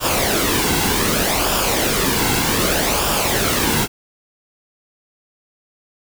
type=noise with flanger; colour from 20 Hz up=pink; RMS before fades=-18 dBFS; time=0-3.88 s; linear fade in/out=50 ms; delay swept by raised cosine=0.48 to 1.68 ms; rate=0.65 Hz; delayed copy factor=-0.55; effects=none